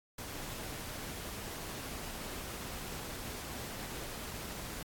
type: noise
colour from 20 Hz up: pink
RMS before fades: -43 dBFS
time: 0.18-4.83 s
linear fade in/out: 5 ms
effects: AAC 64 kbps